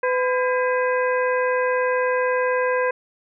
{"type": "harmonic tone with a mistuned harmonic", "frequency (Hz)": 504, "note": "B4", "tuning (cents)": 35, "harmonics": [1, 2, 3, 4, 5], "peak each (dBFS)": [-20, -25, -26, -33, -34], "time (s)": [0.03, 2.91], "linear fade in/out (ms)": 5, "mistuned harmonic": 3, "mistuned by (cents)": 110, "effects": []}